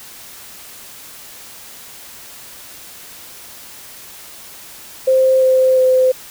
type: tone with pitch steps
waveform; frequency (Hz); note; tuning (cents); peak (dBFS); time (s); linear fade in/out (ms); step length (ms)
sine; 523 / 518.8 / 514.6; C5 / C5 / C5; -1 / -15 / -29; -9; 5.07-6.12; 10; 350
effects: white hiss -37 dBFS RMS until 6.3 s